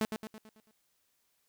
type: tone with echo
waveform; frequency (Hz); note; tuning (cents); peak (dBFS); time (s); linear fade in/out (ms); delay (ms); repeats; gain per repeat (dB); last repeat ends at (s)
sawtooth; 217.5; A3; -20; -24; 0.01-0.05; 0; 110; 6; -6; 0.71
effects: white hiss -75 dBFS RMS until 1.48 s